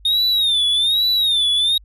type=tone with vibrato; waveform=triangle; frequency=3676 Hz; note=A#7; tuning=25 cents flat; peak=-13 dBFS; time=0.05-1.78 s; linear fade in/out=5 ms; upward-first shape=sine; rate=1.2 Hz; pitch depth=130 cents each way; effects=added 50 Hz sine -43 dBFS peak until 1.84 s